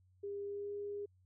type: tone with pitch glide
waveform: sine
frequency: 403 to 407.9 Hz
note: G4 to G#4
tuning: +48 to -31 cents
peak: -39 dBFS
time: 0.23-1.06 s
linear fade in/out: 10 ms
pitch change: +21 cents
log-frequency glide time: 0.44-0.72 s
effects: added 92 Hz sine -66 dBFS peak until 1.25 s